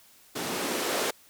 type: noise with band-pass filter sweep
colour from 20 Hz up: blue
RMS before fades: -30 dBFS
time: 0.35-1.11 s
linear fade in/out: 10 ms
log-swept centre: 230 to 450 Hz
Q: 1.6
effects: white hiss -57 dBFS RMS until 1.29 s